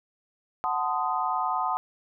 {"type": "chord", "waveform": "sine", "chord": "F# diminished seventh", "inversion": "none", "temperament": "equal with one note detuned", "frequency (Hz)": [740, 880, 1029.7, 1244.5], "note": ["F#5", "A5", "C6", "Eb6"], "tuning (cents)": [0, 0, -28, 0], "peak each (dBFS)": -30, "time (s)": [0.64, 1.77], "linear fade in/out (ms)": 0, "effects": []}